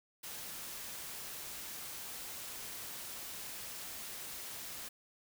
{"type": "noise", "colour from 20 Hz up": "white", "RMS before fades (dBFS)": -45, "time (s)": [0.23, 4.89], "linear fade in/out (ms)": 10, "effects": []}